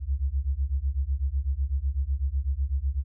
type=beating tone pair; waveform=sine; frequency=64.4 / 72.4 Hz; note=C2 / D2; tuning=-27 / -24 cents; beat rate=8 Hz; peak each=-27 / -27 dBFS; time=0-3.04 s; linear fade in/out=50 ms; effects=none